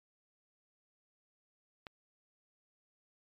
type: click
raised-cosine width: 0.3 ms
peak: -28 dBFS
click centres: 1.868 s
effects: MP3 48 kbps